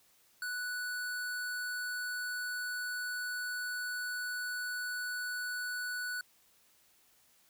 square tone, 1480 Hz, F#6, in tune, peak -36 dBFS, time 0.42-6.21 s, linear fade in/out 2 ms, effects white hiss -67 dBFS RMS until 7.49 s

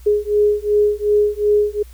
sine beating tone pair, 415.3 / 418 Hz, G#4 / G#4, 0 / +11 cents, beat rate 2.7 Hz, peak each -16 dBFS, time 0.06-1.83 s, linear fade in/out 10 ms, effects added 60 Hz sine -37 dBFS peak until 1.93 s + white hiss -51 dBFS RMS until 1.93 s

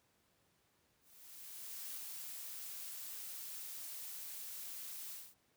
blue noise with ADSR envelope, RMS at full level -45 dBFS, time 1-5.35 s, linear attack 970 ms, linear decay 8 ms, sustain -2 dB, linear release 230 ms, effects pink hiss -75 dBFS RMS until 5.56 s + high-pass 80 Hz 12 dB/octave

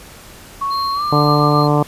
sine tone with pitch glide, 1108.7 to 1188.3 Hz, C#6 to D6, 0 to +20 cents, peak -17 dBFS, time 0.61-1.64 s, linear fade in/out 10 ms, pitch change +120 cents, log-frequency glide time 0.93-1.03 s
triangle tone with tremolo, 4186 Hz, C8, in tune, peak -23 dBFS, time 0.7-1.68 s, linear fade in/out 20 ms, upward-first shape sine, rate 2.2 Hz, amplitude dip 50%
harmonic tone, 147.6 Hz, D3, 9 cents sharp, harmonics 1 / 2 / 3 / 4 / 5 / 6 / 7 / 8, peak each -15 / -18 / -20 / -21 / -22 / -23 / -23 / -24 dBFS, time 1.12-1.83 s, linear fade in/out 5 ms
effects pink hiss -39 dBFS RMS until 1.87 s + resampled to 32000 Hz

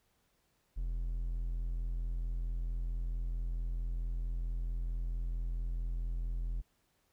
triangle tone, 42.25 Hz, E1, 43 cents sharp, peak -31 dBFS, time 0.76-6.62 s, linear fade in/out 20 ms, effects pink hiss -75 dBFS RMS until 7.12 s

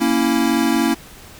square chord, A# diminished, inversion none, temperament equal, 233.1 / 277.2 / 329.6 Hz, A#3 / C#4 / E4, 0 / 0 / 0 cents, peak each -20 dBFS, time 0-0.95 s, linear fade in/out 20 ms, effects pink hiss -41 dBFS RMS until 1.39 s

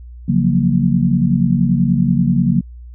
sine chord, Gb major seventh, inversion second, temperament equal, 138.59 / 174.61 / 185 / 233.1 Hz, Db3 / F3 / Gb3 / Bb3, 0 / 0 / 0 / 0 cents, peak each -17 dBFS, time 0.28-2.61 s, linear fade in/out 10 ms, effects added 60 Hz sine -32 dBFS peak until 2.94 s

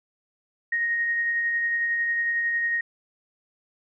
sine tone with tremolo, 1868 Hz, A#6, 3 cents sharp, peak -21 dBFS, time 0.72-2.81 s, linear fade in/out 5 ms, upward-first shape sine, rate 11 Hz, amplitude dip 25%, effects none

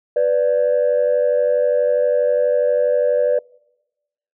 sine tone pair together, 495 / 587.3 Hz, B4 / D5, +4 / 0 cents, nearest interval minor third, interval 296 cents, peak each -15 dBFS, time 0.16-3.39 s, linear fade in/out 5 ms, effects noise-tail reverb RT60 1.0 s tail -26 dB re dry + tanh soft clip ceiling -9 dBFS

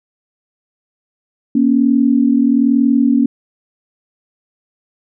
sine tone pair together, 237.9 / 279 Hz, A#3 / C#4, +35 / +11 cents, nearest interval minor third, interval 276 cents, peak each -12 dBFS, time 1.55-3.26 s, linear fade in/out 5 ms, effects none

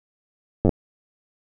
slowing click train, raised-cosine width 2 ms, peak -5 dBFS, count 5, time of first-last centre 0.65-0.692 s, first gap 9 ms, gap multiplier 1.11, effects none

